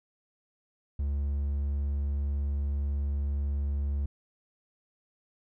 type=tone; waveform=triangle; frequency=70.9 Hz; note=C#2; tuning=40 cents sharp; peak=-25 dBFS; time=0.99-4.06 s; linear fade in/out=5 ms; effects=none